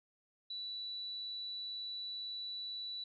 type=tone; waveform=sine; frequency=3951 Hz; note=B7; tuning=in tune; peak=-40 dBFS; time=0.5-3.04 s; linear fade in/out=5 ms; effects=none